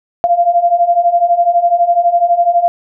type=beating tone pair; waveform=sine; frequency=685 / 697 Hz; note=F5 / F5; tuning=-34 / -4 cents; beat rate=12 Hz; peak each=-13 / -10 dBFS; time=0.24-2.68 s; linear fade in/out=0 ms; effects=none